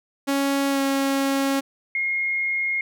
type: tone with pitch glide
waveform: sawtooth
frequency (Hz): 277.2 to 273.7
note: C#4 to C#4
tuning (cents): 0 to -22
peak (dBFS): -16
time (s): 0.27-1.61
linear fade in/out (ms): 20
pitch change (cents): -22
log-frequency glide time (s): 0.7-0.8
type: tone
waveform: sine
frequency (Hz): 2145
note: C7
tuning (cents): +42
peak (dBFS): -21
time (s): 1.95-2.81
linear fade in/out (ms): 2
effects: none